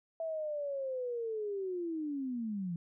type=linear sweep; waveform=sine; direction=down; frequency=659.3 to 164.8 Hz; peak=-34 dBFS; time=0.2-2.76 s; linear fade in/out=2 ms; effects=none